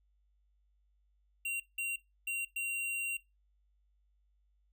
square tone bursts at uneven times, 2756 Hz, F7, 24 cents flat, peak -34 dBFS, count 4, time 1.45-1.6 / 1.78-1.96 / 2.27-2.45 / 2.56-3.17 s, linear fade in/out 5 ms, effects noise-tail reverb RT60 0.2 s tail -19 dB re dry + added 50 Hz sine -69 dBFS peak until 4.72 s

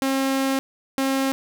sawtooth tone pair in turn, 268.8 / 268.8 Hz, C4 / C4, +47 / +47 cents, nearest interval unison, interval 0 cents, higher neither, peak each -16 dBFS, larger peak neither, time 0.02-0.59 / 0.98-1.32 s, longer first, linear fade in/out 0 ms, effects none

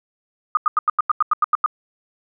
sine tone bursts, 1229 Hz, D#6, 22 cents flat, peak -12 dBFS, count 11, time 0.55-1.661 s, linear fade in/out 2 ms, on 21 ms, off 88 ms, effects none

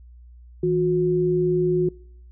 sine tone pair together, 161.2 / 361.9 Hz, E3 / F#4, -38 / -38 cents, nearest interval octave + major second, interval 1400 cents, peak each -24 / -19 dBFS, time 0.63-1.89 s, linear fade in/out 5 ms, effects noise-tail reverb RT60 0.7 s tail -25 dB re dry + added 60 Hz sine -43 dBFS peak until 2.31 s

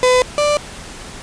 35% pulse tone pair in turn, 504 / 589.6 Hz, B4 / D5, +35 / +7 cents, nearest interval minor third, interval 272 cents, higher second, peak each -8 / -11 dBFS, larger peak first, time 0.03-0.22 / 0.38-0.57 s, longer neither, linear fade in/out 0 ms, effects pink hiss -33 dBFS RMS until 1.22 s + resampled to 22050 Hz

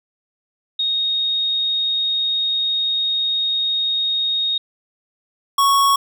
sine / square tone pair in turn, 3729 / 1108.6 Hz, A#7 / C#6, 0 / 0 cents, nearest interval octave + major sixth, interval 2100 cents, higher first, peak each -17 / -13 dBFS, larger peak second, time 0.79-4.58 / 5.58-5.96 s, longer first, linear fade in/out 5 ms, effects none

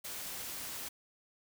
white noise, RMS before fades -42 dBFS, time 0.04-0.89 s, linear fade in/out 10 ms, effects none

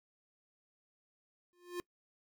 square tone with exponential growth, 353.4 Hz, F4, 21 cents sharp, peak -35 dBFS, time 1.53-1.8 s, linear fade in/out 0 ms, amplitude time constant 58 ms, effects noise-tail reverb RT60 0.1 s tail -23 dB re dry

